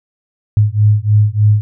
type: beating tone pair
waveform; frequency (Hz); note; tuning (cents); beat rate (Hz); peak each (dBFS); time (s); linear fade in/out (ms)
sine; 103.83 / 107.13; G#2 / A2; 0 / -46; 3.3; -11; 0.57-1.61; 0
effects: none